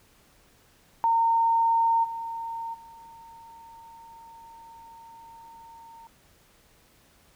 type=tone with level steps; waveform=sine; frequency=916 Hz; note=A#5; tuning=31 cents flat; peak=-19 / -31 / -45 dBFS; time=1.04-6.07 s; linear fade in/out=0 ms; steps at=2.03 / 2.73 s; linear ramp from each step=20 ms; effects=pink hiss -60 dBFS RMS until 7.35 s